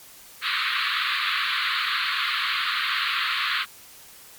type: band-pass noise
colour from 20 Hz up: pink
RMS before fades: -25 dBFS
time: 0.41-3.66 s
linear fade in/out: 50 ms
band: 1100 to 4400 Hz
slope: 96 dB/octave
effects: white hiss -47 dBFS RMS until 4.38 s + MP3 96 kbps